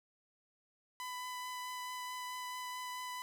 sawtooth tone with vibrato, 1000 Hz, B5, 21 cents sharp, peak -37 dBFS, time 1-3.22 s, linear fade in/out 0 ms, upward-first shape triangle, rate 4.6 Hz, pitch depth 10 cents each way, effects none

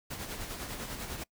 pink noise with tremolo, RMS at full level -38 dBFS, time 0.1-1.24 s, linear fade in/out 10 ms, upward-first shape sine, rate 10 Hz, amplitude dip 45%, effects noise-tail reverb RT60 0.1 s tail -24 dB re dry

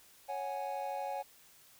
triangle chord, C# suspended fourth, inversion none, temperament just, 554.4 / 739.2 / 831.5 Hz, C#5 / F#5 / G#5, 0 / -2 / +2 cents, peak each -39 / -39 / -37 dBFS, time 0.28-1.23 s, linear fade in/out 20 ms, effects white hiss -61 dBFS RMS until 1.79 s

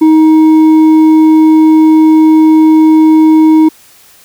sine tone with hard clipping, 314.7 Hz, D#4, 20 cents sharp, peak -3 dBFS, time 0.01-3.69 s, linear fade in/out 10 ms, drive 4 dB, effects white hiss -41 dBFS RMS until 4.24 s

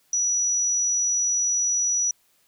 sine tone, 5870 Hz, F#8, 15 cents flat, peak -20 dBFS, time 0.13-2.11 s, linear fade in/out 2 ms, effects white hiss -64 dBFS RMS until 2.47 s

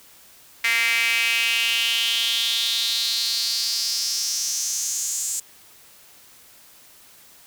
sawtooth tone with high-pass filter sweep, 230.9 Hz, A#3, 16 cents flat, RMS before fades -23 dBFS, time 0.64-5.4 s, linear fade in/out 5 ms, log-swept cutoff 2100 to 7500 Hz, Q 5.1, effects white hiss -50 dBFS RMS until 7.46 s

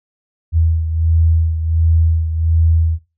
sine beating tone pair, 81.3 / 82.7 Hz, E2 / E2, -23 / +6 cents, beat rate 1.4 Hz, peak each -12 / -19 dBFS, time 0.52-2.99 s, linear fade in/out 50 ms, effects noise-tail reverb RT60 0.3 s tail -20 dB re dry

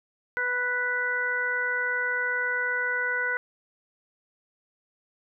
harmonic tone, 493.9 Hz, B4, in tune, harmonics 1 / 2 / 3 / 4, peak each -35 / -37 / -26 / -31 dBFS, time 0.37-3.37 s, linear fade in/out 0 ms, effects none

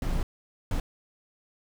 brown noise bursts at uneven times, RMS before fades -27 dBFS, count 2, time 0.02-0.23 / 0.71-0.8 s, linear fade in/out 2 ms, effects none

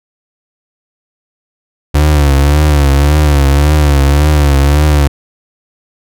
35% pulse tone with vibrato, 72.4 Hz, D2, 24 cents flat, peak -4 dBFS, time 1.94-5.08 s, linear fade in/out 10 ms, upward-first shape triangle, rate 1.8 Hz, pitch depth 98 cents each way, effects none

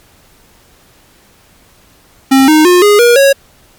square tone with pitch steps, 267.8 / 309.4 / 357.5 / 413 / 477.2 / 551.3 Hz, C4 / D#4 / F4 / G#4 / A#4 / C#5, +40 / -10 / +41 / -10 / +41 / -10 cents, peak -4 dBFS, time 2.31-3.33 s, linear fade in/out 10 ms, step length 170 ms, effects pink hiss -46 dBFS RMS until 3.78 s + MP3 96 kbps

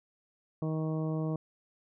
harmonic tone, 157.6 Hz, D#3, 23 cents sharp, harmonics 1 / 2 / 3 / 4 / 5 / 6 / 7, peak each -31 / -36 / -40 / -42 / -51 / -52 / -49 dBFS, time 0.62-1.36 s, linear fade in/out 2 ms, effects none

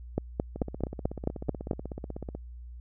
two click trains, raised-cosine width 2 ms, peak -13 / -23 dBFS, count 8 / 30, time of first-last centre 0.18-1.712 / 0.56-2.35 s, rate 4.57 / 16.2 Hz, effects added 60 Hz sine -41 dBFS peak until 2.8 s

